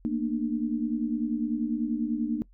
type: tone cluster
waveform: sine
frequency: 226.8 / 236.9 / 300.2 Hz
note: A#3 / A#3 / D4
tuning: -47 / +28 / +38 cents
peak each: -30 dBFS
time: 0.05-2.42 s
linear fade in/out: 0 ms
effects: noise-tail reverb RT60 0.1 s tail -22 dB re dry + added 43 Hz sine -53 dBFS peak until 2.53 s